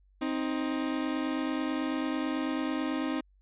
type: tone pair together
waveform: 40% pulse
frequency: 263.3 / 312.4 Hz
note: C4 / D#4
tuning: +11 / +7 cents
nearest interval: minor third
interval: 296 cents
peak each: -31 / -31 dBFS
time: 0.21-3.21 s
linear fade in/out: 10 ms
effects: added 48 Hz sine -60 dBFS peak until 3.41 s + resampled to 8000 Hz